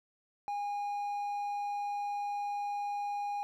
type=tone; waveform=triangle; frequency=817 Hz; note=G#5; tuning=29 cents flat; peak=-31 dBFS; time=0.48-3.43 s; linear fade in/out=0 ms; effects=none